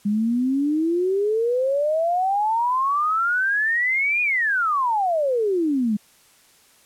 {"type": "exponential two-way sweep", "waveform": "sine", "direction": "up then down", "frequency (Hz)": [201.3, 2477, 201.3], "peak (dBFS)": -18, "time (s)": [0.05, 5.97], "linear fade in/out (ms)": 10, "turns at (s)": 4.22, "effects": ["white hiss -55 dBFS RMS until 6.85 s", "low-pass 12000 Hz 12 dB/octave"]}